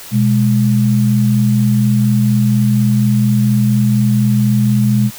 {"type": "tone pair together", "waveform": "sine", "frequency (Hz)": [123.5, 207.7], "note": ["B2", "G#3"], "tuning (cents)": [0, 0], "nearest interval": "major sixth", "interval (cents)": 900, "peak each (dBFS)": -12, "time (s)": [0.11, 5.11], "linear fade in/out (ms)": 50, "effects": ["white hiss -33 dBFS RMS until 5.18 s"]}